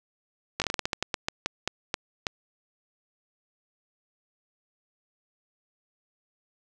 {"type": "slowing click train", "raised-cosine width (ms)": 0.2, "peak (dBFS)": -9, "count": 16, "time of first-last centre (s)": [0.6, 2.268], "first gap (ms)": 18, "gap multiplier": 1.23, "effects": []}